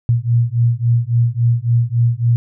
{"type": "beating tone pair", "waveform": "sine", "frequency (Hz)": [116.54, 120.14], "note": ["A#2", "B2"], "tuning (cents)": [0, -47], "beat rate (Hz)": 3.6, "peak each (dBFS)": -15, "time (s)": [0.09, 2.36], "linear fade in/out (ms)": 0, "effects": []}